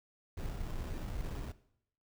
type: noise with sample-and-hold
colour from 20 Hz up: brown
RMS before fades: -39 dBFS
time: 0.37-1.52 s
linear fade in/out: 5 ms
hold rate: 2100 Hz
effects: noise-tail reverb RT60 0.7 s tail -17 dB re dry